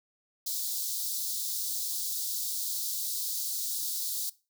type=high-pass noise; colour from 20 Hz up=white; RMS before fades=-33 dBFS; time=0.46-4.3 s; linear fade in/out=10 ms; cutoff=3800 Hz; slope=48 dB/octave; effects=noise-tail reverb RT60 0.3 s tail -20 dB re dry